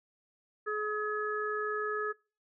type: harmonic tone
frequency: 423.7 Hz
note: G#4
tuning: 35 cents sharp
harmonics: 1 / 3 / 4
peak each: -34 / -35 / -37 dBFS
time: 0.66-2.13 s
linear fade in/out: 20 ms
effects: noise-tail reverb RT60 0.4 s tail -26 dB re dry